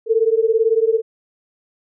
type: beating tone pair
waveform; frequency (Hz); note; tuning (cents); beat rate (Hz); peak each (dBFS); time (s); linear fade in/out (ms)
sine; 440 / 458; A4 / A#4; 0 / -31; 18; -16; 0.06-1.02; 50
effects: none